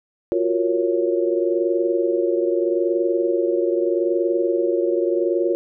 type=chord; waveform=sine; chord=Gb major seventh; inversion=third; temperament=equal; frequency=349.2 / 370 / 466.2 / 554.4 Hz; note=F4 / Gb4 / Bb4 / Db5; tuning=0 / 0 / 0 / 0 cents; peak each=-20 / -25 / -24 / -24 dBFS; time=0.32-5.55 s; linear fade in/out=0 ms; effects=none